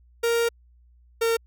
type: tone pair in turn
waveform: 45% pulse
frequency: 466.2 / 457.9 Hz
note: A#4 / A#4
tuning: 0 / -31 cents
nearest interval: unison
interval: 31 cents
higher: first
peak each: -20 / -20 dBFS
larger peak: neither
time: 0.23-0.49 / 1.21-1.37 s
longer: first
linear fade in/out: 10 ms
effects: added 60 Hz sine -53 dBFS peak until 1.46 s